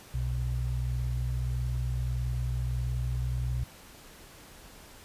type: tone pair together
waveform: sine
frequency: 61.74 / 123.35 Hz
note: B1 / B2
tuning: 0 / -2 cents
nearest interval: octave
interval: 1198 cents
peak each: -30 / -31 dBFS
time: 0.14-3.64 s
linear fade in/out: 5 ms
effects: pink hiss -51 dBFS RMS until 5.04 s + resampled to 32000 Hz